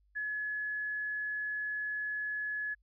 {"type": "tone", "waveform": "sine", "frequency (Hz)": 1700, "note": "G#6", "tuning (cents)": 40, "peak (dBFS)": -33, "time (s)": [0.15, 2.75], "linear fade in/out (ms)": 20, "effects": ["added 50 Hz sine -66 dBFS peak until 2.82 s"]}